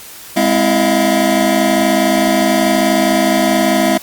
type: tone cluster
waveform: square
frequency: 204.1 / 256.4 / 328.8 / 637 / 696 Hz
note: G#3 / C4 / E4 / D#5 / F5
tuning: -30 / -35 / -4 / +41 / -6 cents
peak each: -18 dBFS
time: 0.36-3.98 s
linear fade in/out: 10 ms
effects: white hiss -34 dBFS RMS until 4.02 s + Opus 48 kbps